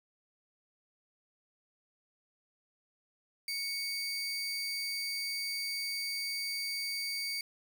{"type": "tone pair together", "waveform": "40% pulse", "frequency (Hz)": [2217, 4698], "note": ["C#7", "D8"], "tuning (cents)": [0, 0], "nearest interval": "octave + minor second", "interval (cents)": 1300, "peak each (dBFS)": [-37, -35], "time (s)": [3.48, 7.41], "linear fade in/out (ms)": 2, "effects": []}